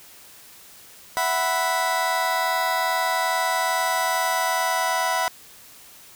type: chord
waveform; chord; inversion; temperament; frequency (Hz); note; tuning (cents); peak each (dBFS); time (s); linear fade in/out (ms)
30% pulse; E suspended second; none; just; 659.3 / 741.7 / 988.9; E5 / F#5 / B5; 0 / +4 / +2; -25 / -23 / -21; 1.17-5.28; 0
effects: white hiss -47 dBFS RMS until 6.15 s

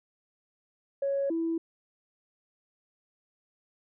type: tone pair in turn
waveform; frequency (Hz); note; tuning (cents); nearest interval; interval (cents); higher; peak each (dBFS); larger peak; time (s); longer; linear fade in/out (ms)
sine; 554.4 / 329.6; C#5 / E4; 0 / 0; major sixth; 900; first; -25 / -26; first; 1.02-1.3 / 1.3-1.58; neither; 5
effects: tanh soft clip ceiling -21 dBFS

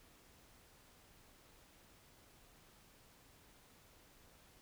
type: silence
effects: pink hiss -65 dBFS RMS until 4.61 s

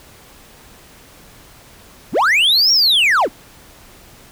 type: linear two-way sweep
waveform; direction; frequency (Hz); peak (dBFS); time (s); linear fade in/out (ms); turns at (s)
triangle; up then down; 84.7 to 5650 to 164.5; -9; 2.12-3.29; 50; 2.72
effects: pink hiss -44 dBFS RMS until 4.31 s

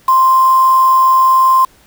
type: tone with quantisation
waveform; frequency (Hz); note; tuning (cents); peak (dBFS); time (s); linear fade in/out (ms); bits
sine; 1046.5; C6; 0; -6; 0.08-1.65; 5; 4
effects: pink hiss -48 dBFS RMS until 1.86 s

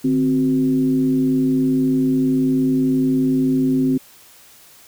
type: tone with frequency modulation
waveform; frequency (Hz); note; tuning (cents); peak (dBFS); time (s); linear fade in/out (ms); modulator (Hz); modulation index
sine; 261.6; C4; 0; -14; 0.04-3.98; 10; 111; 0.52
effects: white hiss -47 dBFS RMS until 4.87 s

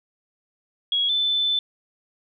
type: tone pair in turn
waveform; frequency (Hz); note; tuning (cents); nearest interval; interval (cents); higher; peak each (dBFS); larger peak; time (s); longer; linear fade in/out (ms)
sine; 3322 / 3520; G#7 / A7; 0 / 0; minor second; 100; second; -19; neither; 0.92-1.09 / 1.09-1.59; second; 2
effects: none

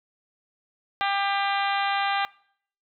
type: harmonic tone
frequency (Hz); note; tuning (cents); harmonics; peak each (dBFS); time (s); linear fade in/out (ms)
397.7; G4; +25; 2 / 3 / 4 / 5 / 6 / 7 / 8 / 9 / 10; -25 / -29 / -31 / -33 / -35 / -36 / -37 / -38 / -39; 1.01-2.25; 0
effects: noise-tail reverb RT60 0.6 s tail -23 dB re dry

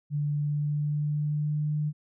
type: tone with pitch glide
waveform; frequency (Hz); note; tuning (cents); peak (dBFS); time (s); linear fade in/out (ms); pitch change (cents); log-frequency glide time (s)
sine; 146.83 to 150.35; D3 to D3; 0 to +41; -25; 0.1-1.93; 50; +41; 0.35-1.77
effects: none

